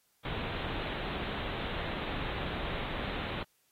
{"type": "low-pass noise", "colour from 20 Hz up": "pink", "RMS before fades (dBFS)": -37, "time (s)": [0.25, 3.43], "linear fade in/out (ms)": 2, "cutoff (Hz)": 3900, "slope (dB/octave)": 96, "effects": ["white hiss -72 dBFS RMS until 3.71 s", "AAC 48 kbps"]}